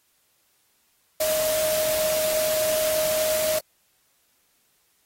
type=tone in noise; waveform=sine; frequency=624 Hz; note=D#5; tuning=5 cents sharp; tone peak=-22 dBFS; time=1.2-3.59 s; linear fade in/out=5 ms; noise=white; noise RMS=-28 dBFS; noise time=1.2-3.59 s; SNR=+3 dB; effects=white hiss -66 dBFS RMS until 5.05 s + AAC 48 kbps